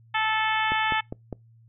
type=harmonic tone; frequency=437 Hz; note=A4; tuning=12 cents flat; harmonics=2 / 3 / 4 / 5 / 6 / 7 / 8; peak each=-26 / -30 / -28 / -31 / -33 / -34 / -37 dBFS; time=0.14-1.01 s; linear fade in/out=10 ms
type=click train; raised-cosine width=2 ms; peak=-19 dBFS; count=4; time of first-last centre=0.72-1.327 s; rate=4.94 Hz
effects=noise-tail reverb RT60 0.2 s tail -24 dB re dry + added 114 Hz sine -52 dBFS peak until 1.68 s